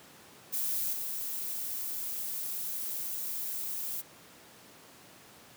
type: noise with level steps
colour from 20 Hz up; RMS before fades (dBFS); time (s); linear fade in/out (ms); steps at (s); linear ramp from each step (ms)
violet; -32 / -36; 0.52-4.02; 20; 0.93; 5
effects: pink hiss -54 dBFS RMS until 5.56 s + high-pass 150 Hz 12 dB/octave